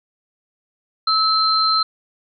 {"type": "tone pair together", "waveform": "sine", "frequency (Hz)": [1300, 4125], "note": ["E6", "C8"], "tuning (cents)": [-24, -25], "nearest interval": "octave + minor sixth", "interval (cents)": 1999, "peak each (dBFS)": -17, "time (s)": [1.07, 1.83], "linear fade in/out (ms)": 5, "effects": []}